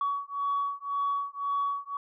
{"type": "beating tone pair", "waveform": "sine", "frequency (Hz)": [1127, 1128.9], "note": ["C#6", "C#6"], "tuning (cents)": [28, 31], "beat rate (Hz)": 1.9, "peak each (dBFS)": -30, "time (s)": [0.01, 1.97], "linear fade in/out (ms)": 2, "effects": ["tanh soft clip ceiling -21 dBFS"]}